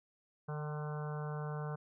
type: harmonic tone with a mistuned harmonic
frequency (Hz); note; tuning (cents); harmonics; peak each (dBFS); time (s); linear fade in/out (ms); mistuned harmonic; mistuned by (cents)
150; D3; +37; 1 / 3 / 4 / 5 / 6 / 7 / 8 / 9 / 10; -38 / -46 / -51 / -50 / -55 / -51 / -54 / -54 / -54; 0.48-1.76; 10; 5; +25
effects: none